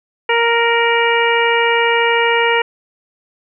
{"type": "harmonic tone with a mistuned harmonic", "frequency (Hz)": 466.2, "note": "A#4", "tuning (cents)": 0, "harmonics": [1, 2, 3, 4, 5, 6], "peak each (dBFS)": [-16, -17, -22, -19, -19, -22], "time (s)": [0.29, 2.62], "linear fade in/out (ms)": 5, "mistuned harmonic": 6, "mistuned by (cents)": 30, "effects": []}